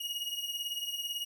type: beating tone pair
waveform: 40% pulse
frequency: 2875 / 2893 Hz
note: F7 / F#7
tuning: +50 / -40 cents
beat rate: 18 Hz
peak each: -36 / -38 dBFS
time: 0-1.25 s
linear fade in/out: 10 ms
effects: none